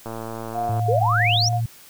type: click train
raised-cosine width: 1 ms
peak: -18 dBFS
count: 84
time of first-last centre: 0.06-0.795 s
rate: 113 Hz
type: tone with tremolo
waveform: sine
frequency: 711 Hz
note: F5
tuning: 31 cents sharp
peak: -22 dBFS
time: 0.53-1.61 s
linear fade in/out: 50 ms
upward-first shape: square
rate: 3 Hz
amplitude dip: 35%
type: tone with pitch glide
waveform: sine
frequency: 110.3 to 114.78 Hz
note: A2 to A#2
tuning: +5 to -26 cents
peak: -20 dBFS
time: 0.69-1.66 s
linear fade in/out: 5 ms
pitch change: +69 cents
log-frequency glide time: 1.44-1.53 s
type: exponential sweep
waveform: sine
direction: up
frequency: 415.4 to 6050 Hz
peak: -18 dBFS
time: 0.88-1.49 s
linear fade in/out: 10 ms
effects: white hiss -47 dBFS RMS until 1.89 s